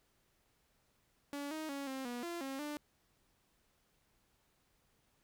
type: tone with pitch steps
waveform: sawtooth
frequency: 285 / 313.1 / 278.9 / 265.6 / 242.5 / 343.1 / 269.8 / 296.1 Hz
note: C#4 / D#4 / C#4 / C4 / B3 / F4 / C#4 / D4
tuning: +48 / +11 / +11 / +26 / -31 / -31 / -47 / +14 cents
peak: -36 dBFS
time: 1.33-2.77 s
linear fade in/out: 0 ms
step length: 180 ms
effects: pink hiss -75 dBFS RMS until 5.23 s